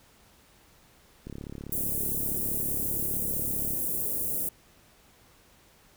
click train, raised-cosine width 3 ms, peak -26 dBFS, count 88, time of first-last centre 1.27-3.735 s, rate 35.3 Hz
white band-stop noise, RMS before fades -30 dBFS, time 1.72-4.49 s, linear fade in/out 5 ms, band 510 to 10000 Hz, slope 24 dB/octave
effects pink hiss -59 dBFS RMS until 5.96 s

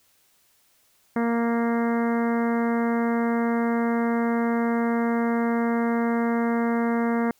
harmonic tone, 233.1 Hz, A#3, in tune, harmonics 1 / 2 / 3 / 4 / 5 / 6 / 7 / 8 / 9, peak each -22 / -28 / -32 / -34 / -36 / -38 / -39 / -40 / -41 dBFS, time 1.16-7.31 s, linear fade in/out 2 ms, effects white hiss -63 dBFS RMS until 7.39 s

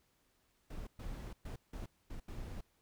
brown noise bursts at uneven times, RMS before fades -44 dBFS, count 6, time 0.7-0.87 / 0.99-1.33 / 1.45-1.56 / 1.73-1.86 / 2.1-2.2 / 2.28-2.61 s, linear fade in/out 5 ms, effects pink hiss -75 dBFS RMS until 2.81 s

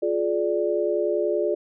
sine chord, D diminished, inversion first, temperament just, 352.4 / 422.9 / 587.3 Hz, F4 / Ab4 / D5, +16 / +31 / 0 cents, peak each -25 dBFS, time 0.02-1.55 s, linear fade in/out 10 ms, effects none

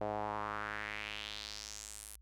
sawtooth tone with band-pass filter sweep, 105.2 Hz, G#2, 23 cents sharp, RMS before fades -42 dBFS, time 0.01-2.16 s, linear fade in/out 0 ms, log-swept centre 620 to 11000 Hz, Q 2.8, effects added 55 Hz sine -57 dBFS peak until 2.21 s

